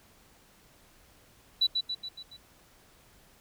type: tone with echo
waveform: sine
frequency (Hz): 3951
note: B7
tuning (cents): 0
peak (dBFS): -20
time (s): 1.61-1.67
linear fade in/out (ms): 10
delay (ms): 140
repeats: 5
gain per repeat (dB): -5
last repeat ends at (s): 2.37
effects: tanh soft clip ceiling -16 dBFS + pink hiss -60 dBFS RMS until 3.4 s